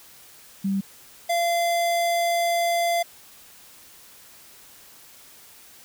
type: tone pair in turn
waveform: sine / square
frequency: 195.4 / 686.3 Hz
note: G3 / F5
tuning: -5 / -30 cents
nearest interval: octave + minor seventh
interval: 2175 cents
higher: second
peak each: -21 dBFS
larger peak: neither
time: 0.64-0.81 / 1.29-3.03 s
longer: second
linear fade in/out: 10 ms
effects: white hiss -49 dBFS RMS until 5.84 s